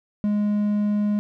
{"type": "tone", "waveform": "triangle", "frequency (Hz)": 207.7, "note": "G#3", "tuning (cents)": 0, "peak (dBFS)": -17, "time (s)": [0.24, 1.19], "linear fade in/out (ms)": 0, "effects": []}